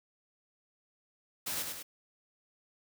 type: noise with echo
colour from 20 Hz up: white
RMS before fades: -36 dBFS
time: 1.46-1.63 s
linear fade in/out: 10 ms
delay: 100 ms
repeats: 2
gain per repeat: -4 dB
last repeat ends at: 1.83 s
effects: none